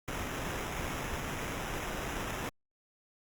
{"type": "noise with sample-and-hold", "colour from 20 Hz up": "pink", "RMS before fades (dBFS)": -37, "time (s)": [0.08, 2.49], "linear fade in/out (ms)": 0, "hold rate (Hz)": 4410, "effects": ["Opus 48 kbps"]}